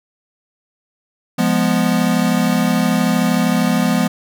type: chord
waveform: square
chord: F diminished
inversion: none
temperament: equal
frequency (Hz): 174.61 / 207.7 / 246.9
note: F3 / Ab3 / Cb4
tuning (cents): 0 / 0 / 0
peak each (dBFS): -19 / -19 / -18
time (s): 1.38-4.08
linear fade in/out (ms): 10
effects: none